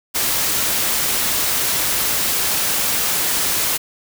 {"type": "noise", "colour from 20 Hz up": "white", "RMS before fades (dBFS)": -19, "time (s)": [0.14, 3.78], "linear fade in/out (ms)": 20, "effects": []}